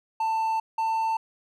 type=tone pair in turn; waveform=triangle; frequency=890 / 893.3 Hz; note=A5 / A5; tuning=+20 / +26 cents; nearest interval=unison; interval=6 cents; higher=second; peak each=-21 dBFS; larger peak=neither; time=0.2-0.6 / 0.78-1.17 s; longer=first; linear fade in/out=5 ms; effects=none